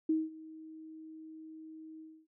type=tone with ADSR envelope; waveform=sine; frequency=316.6 Hz; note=D#4; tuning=30 cents sharp; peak=-25 dBFS; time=0.09-2.27 s; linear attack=6 ms; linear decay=200 ms; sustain=-21 dB; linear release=270 ms; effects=none